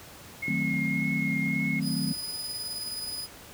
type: tone with vibrato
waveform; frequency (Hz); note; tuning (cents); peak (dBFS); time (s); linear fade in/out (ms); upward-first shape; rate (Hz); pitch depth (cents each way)
sine; 2158; C#7; -47; -29; 0.42-1.8; 10; triangle; 1.8; 21
type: chord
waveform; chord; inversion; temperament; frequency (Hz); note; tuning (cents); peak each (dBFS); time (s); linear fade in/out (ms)
sine; D# diminished seventh; none; equal; 155.56 / 185 / 220 / 261.6; D#3 / F#3 / A3 / C4; 0 / 0 / 0 / 0; -32; 0.48-2.13; 2
type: tone with tremolo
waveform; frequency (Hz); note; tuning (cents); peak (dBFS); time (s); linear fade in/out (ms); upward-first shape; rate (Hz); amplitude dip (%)
sawtooth; 4978; D#8; 0; -29; 1.81-3.28; 50; square; 19; 30
effects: pink hiss -47 dBFS RMS until 3.53 s + high-pass 60 Hz 12 dB/octave